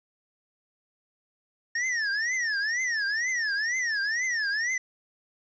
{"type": "tone with vibrato", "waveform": "square", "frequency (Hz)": 1813, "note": "A#6", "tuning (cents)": -49, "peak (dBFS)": -26, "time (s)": [1.75, 4.78], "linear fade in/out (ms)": 5, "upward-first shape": "triangle", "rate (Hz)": 2.1, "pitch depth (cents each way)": 250, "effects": ["resampled to 16000 Hz", "9-bit"]}